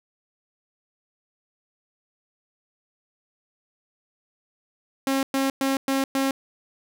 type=tone bursts; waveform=sawtooth; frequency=270 Hz; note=C#4; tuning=45 cents flat; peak=-17 dBFS; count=5; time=5.07-6.31 s; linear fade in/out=2 ms; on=160 ms; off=110 ms; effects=none